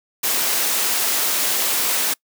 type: high-pass noise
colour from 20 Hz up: white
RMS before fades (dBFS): -20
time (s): 0.23-2.14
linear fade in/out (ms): 10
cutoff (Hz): 270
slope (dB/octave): 12
effects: noise-tail reverb RT60 0.1 s tail -25 dB re dry